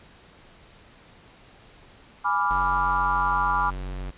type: chord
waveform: sine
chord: G# diminished seventh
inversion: none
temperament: equal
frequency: 830.6 / 987.8 / 1174.7 / 1396.9 Hz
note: G#5 / B5 / D6 / F6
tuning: 0 / 0 / 0 / 0 cents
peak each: -28 / -25 / -25 / -28 dBFS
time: 2.24-3.71 s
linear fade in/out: 20 ms
type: tone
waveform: square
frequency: 46.45 Hz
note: F#1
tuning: 7 cents sharp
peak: -31 dBFS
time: 2.5-4.11 s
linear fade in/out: 10 ms
effects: pink hiss -52 dBFS RMS until 4.17 s + resampled to 8000 Hz